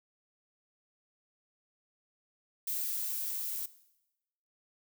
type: noise with level ramp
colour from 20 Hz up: violet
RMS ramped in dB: -34 to -37 dBFS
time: 2.67-3.66 s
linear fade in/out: 5 ms
effects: noise-tail reverb RT60 0.9 s tail -17 dB re dry